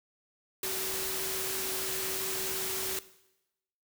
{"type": "tone in noise", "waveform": "sine", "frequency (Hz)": 380, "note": "F#4", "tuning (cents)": 46, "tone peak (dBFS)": -39, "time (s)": [0.63, 2.99], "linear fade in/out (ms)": 2, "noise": "white", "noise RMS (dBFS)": -34, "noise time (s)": [0.63, 2.99], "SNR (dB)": -8, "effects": ["noise-tail reverb RT60 0.9 s tail -17 dB re dry"]}